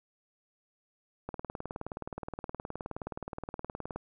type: click train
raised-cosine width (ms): 1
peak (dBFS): -23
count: 52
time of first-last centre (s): 1.29-3.96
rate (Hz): 19.1
effects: none